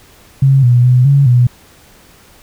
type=tone with pitch steps; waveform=sine; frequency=135.6 / 122.1 / 125.5 / 140 / 123 Hz; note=C#3 / B2 / B2 / C#3 / B2; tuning=-38 / -19 / +28 / +18 / -7 cents; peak=-5 dBFS; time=0.42-1.47 s; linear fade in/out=5 ms; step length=210 ms; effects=pink hiss -44 dBFS RMS until 2.42 s